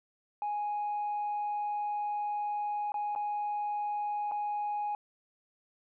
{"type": "tone with dropouts", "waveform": "sine", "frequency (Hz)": 830.6, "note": "G#5", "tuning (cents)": 0, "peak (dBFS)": -29, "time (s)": [0.42, 4.95], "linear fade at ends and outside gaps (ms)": 1, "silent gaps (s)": [[2.92, 2.942], [3.151, 3.16], [4.313, 4.319]], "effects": ["tanh soft clip ceiling -28 dBFS"]}